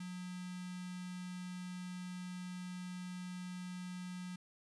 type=tone with notch filter; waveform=square; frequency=181 Hz; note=F#3; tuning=38 cents flat; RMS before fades=-45 dBFS; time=0-4.36 s; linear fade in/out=5 ms; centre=560 Hz; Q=0.52; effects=resampled to 24000 Hz + 13-bit